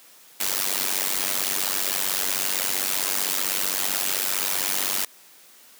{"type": "noise with amplitude modulation", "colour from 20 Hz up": "white", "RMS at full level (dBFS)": -21, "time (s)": [0.4, 5.05], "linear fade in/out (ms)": 5, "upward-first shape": "sine", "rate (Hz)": 95.6, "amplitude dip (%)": 95, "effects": ["white hiss -51 dBFS RMS until 5.79 s", "high-pass 200 Hz 12 dB/octave"]}